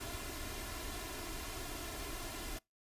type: noise with comb filter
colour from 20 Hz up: pink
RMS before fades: -43 dBFS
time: 0-2.59 s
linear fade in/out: 10 ms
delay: 2.9 ms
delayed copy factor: +0.7
effects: noise-tail reverb RT60 0.2 s tail -25 dB re dry + resampled to 32000 Hz